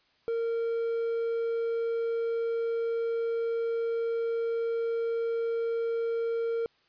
triangle tone with quantisation, 460.9 Hz, A#4, 20 cents flat, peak -25 dBFS, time 0.28-6.66 s, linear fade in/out 0 ms, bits 9, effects white hiss -67 dBFS RMS until 6.88 s + resampled to 11025 Hz

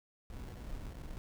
brown noise with sample-and-hold, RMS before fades -44 dBFS, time 0.3-1.18 s, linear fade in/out 2 ms, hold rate 1225 Hz, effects none

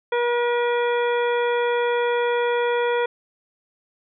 harmonic tone, 480 Hz, B4, 49 cents flat, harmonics 1 / 2 / 3 / 4 / 5 / 7, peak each -20 / -26 / -30 / -32 / -34 / -37 dBFS, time 0.12-3.06 s, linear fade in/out 5 ms, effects none

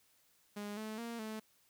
sawtooth tone with pitch steps, 206.1 / 217 / 233.1 / 217.8 Hz, G#3 / A3 / A#3 / A3, -13 / -24 / 0 / -17 cents, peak -37 dBFS, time 0.56-1.4 s, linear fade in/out 10 ms, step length 210 ms, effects white hiss -71 dBFS RMS until 1.69 s

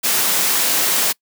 white noise, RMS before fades -17 dBFS, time 0.03-1.13 s, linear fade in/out 20 ms, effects noise-tail reverb RT60 0.1 s tail -25 dB re dry + high-pass 200 Hz 12 dB/octave

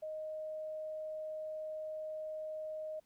sine tone, 622.3 Hz, D#5, in tune, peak -39 dBFS, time 0.02-3 s, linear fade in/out 10 ms, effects pink hiss -75 dBFS RMS until 3.05 s

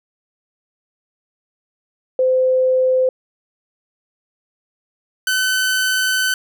sine / sawtooth tone pair in turn, 515 / 1517.6 Hz, C5 / F#6, -28 / +43 cents, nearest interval octave + perfect fifth, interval 1871 cents, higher second, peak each -12 dBFS, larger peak neither, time 2.19-3.09 / 5.27-6.34 s, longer second, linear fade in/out 2 ms, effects none

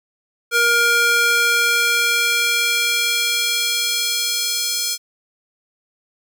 square tone with high-pass filter sweep, 471.1 Hz, A#4, 18 cents sharp, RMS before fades -18 dBFS, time 0.51-4.98 s, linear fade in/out 50 ms, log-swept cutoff 1100 to 4800 Hz, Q 1.3, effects none

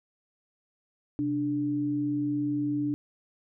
sine tone pair together, 130.81 / 293.7 Hz, C3 / D4, 0 / 0 cents, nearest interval octave + major second, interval 1400 cents, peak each -35 / -26 dBFS, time 1.19-2.94 s, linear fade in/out 0 ms, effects none

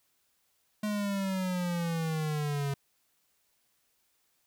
square exponential sweep, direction down, 212.5 to 138.59 Hz, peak -30 dBFS, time 0.83-2.74 s, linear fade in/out 5 ms, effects white hiss -73 dBFS RMS until 4.46 s

